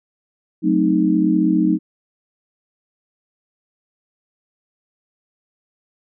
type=chord; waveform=sine; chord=F# diminished seventh; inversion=none; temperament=equal; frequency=185 / 220 / 261.6 / 311.1 Hz; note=F#3 / A3 / C4 / Eb4; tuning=0 / 0 / 0 / 0 cents; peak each=-19 / -21 / -22 / -16 dBFS; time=0.62-1.79 s; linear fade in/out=50 ms; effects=none